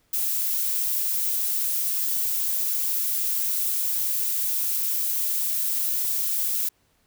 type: noise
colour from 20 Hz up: violet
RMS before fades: -25 dBFS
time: 0.13-6.69 s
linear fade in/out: 5 ms
effects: pink hiss -66 dBFS RMS until 7.06 s